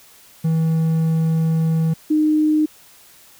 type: tone pair in turn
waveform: triangle / sine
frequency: 161.5 / 306.8 Hz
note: E3 / D#4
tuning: -35 / -24 cents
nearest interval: major seventh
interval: 1111 cents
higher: second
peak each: -13 dBFS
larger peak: neither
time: 0.44-1.94 / 2.1-2.66 s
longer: first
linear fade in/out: 10 ms
effects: white hiss -48 dBFS RMS until 3.39 s